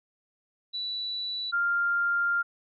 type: tone pair in turn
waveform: sine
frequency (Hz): 3951 / 1396.9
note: B7 / F6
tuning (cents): 0 / 0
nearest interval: octave + tritone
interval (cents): 1800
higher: first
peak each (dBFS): -30 / -23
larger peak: second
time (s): 0.73-1.52 / 1.52-2.43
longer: second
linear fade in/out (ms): 20
effects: none